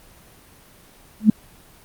sine tone with exponential growth, 215 Hz, A3, 40 cents flat, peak -4 dBFS, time 1.2-1.3 s, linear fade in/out 5 ms, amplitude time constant 20 ms, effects pink hiss -49 dBFS RMS until 1.84 s + Opus 24 kbps

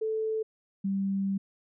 sine tone pair in turn, 438.9 / 195.51 Hz, A4 / G3, -4 / -4 cents, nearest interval octave + major second, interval 1400 cents, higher first, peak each -27 / -26 dBFS, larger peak second, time 0.01-0.43 / 0.84-1.38 s, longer second, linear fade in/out 10 ms, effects none

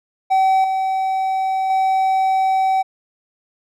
triangle tone with level steps, 764 Hz, G5, 45 cents flat, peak -10 / -15 / -12 dBFS, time 0.3-2.83 s, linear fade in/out 20 ms, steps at 0.64 / 1.7 s, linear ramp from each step 2 ms, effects none

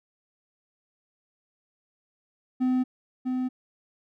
triangle tone with echo, 255 Hz, C4, 44 cents flat, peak -19 dBFS, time 2.6-2.84 s, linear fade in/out 20 ms, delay 650 ms, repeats 1, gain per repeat -4 dB, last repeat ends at 3.49 s, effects none

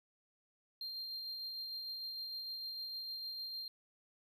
triangle tone with tremolo, 4186 Hz, C8, in tune, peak -39 dBFS, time 0.81-3.68 s, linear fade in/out 2 ms, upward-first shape sine, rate 6.6 Hz, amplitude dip 25%, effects none

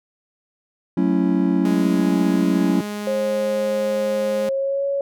triangle chord, F# minor seventh, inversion none, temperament just, 185 / 222 / 277.5 / 333 Hz, F#3 / A3 / C#4 / E4, 0 / +16 / +2 / +18 cents, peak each -18 / -22 / -18 / -21 dBFS, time 0.97-2.81 s, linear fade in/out 5 ms
sawtooth tone, 207.7 Hz, G#3, in tune, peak -22 dBFS, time 1.65-4.49 s, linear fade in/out 2 ms
sine tone with pitch glide, 535 to 557.1 Hz, C5 to C#5, +38 to +9 cents, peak -19 dBFS, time 3.07-5.01 s, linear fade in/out 2 ms, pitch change +71 cents, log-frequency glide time 4.4-4.85 s
effects none

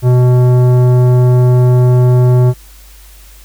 triangle tone with tanh clipping, 124.7 Hz, B2, 17 cents sharp, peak -7 dBFS, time 0.02-2.54 s, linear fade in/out 50 ms, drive 18 dB, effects added 50 Hz sine -36 dBFS peak until 3.44 s + white hiss -42 dBFS RMS until 3.44 s

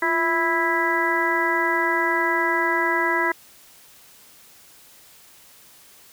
harmonic tone with a mistuned harmonic, 329.2 Hz, E4, 2 cents flat, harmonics 1 / 2 / 3 / 4 / 5 / 6, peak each -26 / -30 / -24 / -30 / -25 / -24 dBFS, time 0.02-3.32 s, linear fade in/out 5 ms, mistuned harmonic 1, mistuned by +84 cents, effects white hiss -50 dBFS RMS until 6.12 s

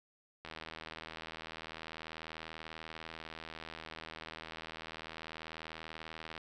click train, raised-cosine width 0.3 ms, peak -28 dBFS, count 477, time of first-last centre 0.45-6.378 s, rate 80.3 Hz, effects none

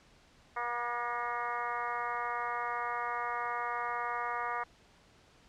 harmonic tone with a mistuned harmonic, 240.2 Hz, B3, 48 cents flat, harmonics 2 / 3 / 4 / 5 / 6 / 7 / 8 / 9, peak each -45 / -40 / -38 / -37 / -43 / -47 / -43 / -46 dBFS, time 0.56-4.64 s, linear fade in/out 10 ms, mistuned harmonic 8, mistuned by -34 cents, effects pink hiss -62 dBFS RMS until 5.48 s + low-pass 6000 Hz 12 dB/octave

